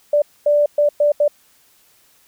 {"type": "tone bursts at uneven times", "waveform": "sine", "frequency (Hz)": 587.3, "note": "D5", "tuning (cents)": 0, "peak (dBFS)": -11, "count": 5, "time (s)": [[0.13, 0.22], [0.46, 0.66], [0.78, 0.89], [1, 1.12], [1.2, 1.28]], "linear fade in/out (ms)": 5, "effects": ["white hiss -55 dBFS RMS until 2.27 s"]}